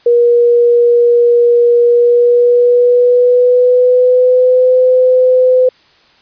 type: tone with pitch glide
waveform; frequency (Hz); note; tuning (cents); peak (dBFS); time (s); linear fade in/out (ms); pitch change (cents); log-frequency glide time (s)
sine; 477.3 to 508.6; A#4 to C5; +41 to -49; -5; 0.06-5.69; 5; +110; 1.83-4.76
effects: white hiss -48 dBFS RMS until 6.21 s + resampled to 11025 Hz